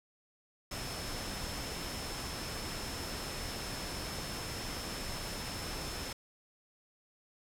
sine tone in noise, 5274 Hz, E8, in tune, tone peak -46 dBFS, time 0.71-6.13 s, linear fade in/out 5 ms, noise pink, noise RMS -40 dBFS, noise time 0.71-6.13 s, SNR -9 dB, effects low-pass 12000 Hz 12 dB/octave

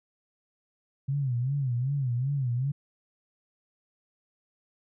sine tone with vibrato, 130.81 Hz, C3, in tune, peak -25 dBFS, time 1.08-2.72 s, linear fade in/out 10 ms, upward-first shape sine, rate 2.6 Hz, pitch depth 160 cents each way, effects none

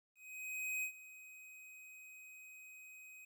square tone with ADSR envelope, 2518 Hz, D#7, 20 cents sharp, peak -37 dBFS, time 0.15-3.25 s, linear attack 680 ms, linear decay 88 ms, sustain -17 dB, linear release 6 ms, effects 13-bit

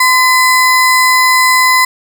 square ring-modulated tone, 1521 Hz, F#6, 47 cents sharp, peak -4 dBFS, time 0-1.85 s, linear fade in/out 5 ms, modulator 494 Hz, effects none

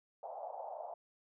white band-pass noise, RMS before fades -45 dBFS, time 0.23-0.94 s, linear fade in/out 2 ms, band 600 to 800 Hz, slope 48 dB/octave, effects none

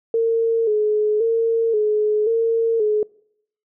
sine tone with vibrato, 440 Hz, A4, in tune, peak -15 dBFS, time 0.14-3.03 s, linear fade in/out 2 ms, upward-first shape square, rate 0.94 Hz, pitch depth 63 cents each way, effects noise-tail reverb RT60 0.7 s tail -24 dB re dry

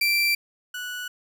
30% pulse tone pair in turn, 2349 / 1474.7 Hz, D7 / F#6, 0 / -6 cents, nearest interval minor sixth, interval 806 cents, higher first, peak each -17 / -28 dBFS, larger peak first, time 0.01-0.35 / 0.74-1.08 s, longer neither, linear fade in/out 5 ms, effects none

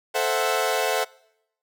sawtooth chord, F# half-diminished seventh, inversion first, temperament equal, 440 / 523.3 / 659.3 / 740 Hz, A4 / C5 / E5 / F#5, 0 / 0 / 0 / 0 cents, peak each -23 dBFS, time 0.14-1.05 s, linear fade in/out 20 ms, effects noise-tail reverb RT60 0.8 s tail -24 dB re dry

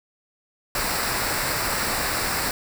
pink noise with comb filter, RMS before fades -25 dBFS, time 0.75-2.51 s, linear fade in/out 2 ms, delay 0.31 ms, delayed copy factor -0.6, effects none

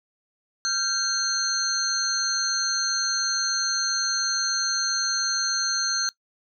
sine tone cluster, 1379 / 1560 / 4253 / 6210 Hz, F6 / G6 / C8 / G8, -22 / -9 / +27 / -17 cents, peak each -32 / -31 / -25 / -27 dBFS, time 0.65-6.09 s, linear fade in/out 0 ms, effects noise-tail reverb RT60 0.1 s tail -21 dB re dry

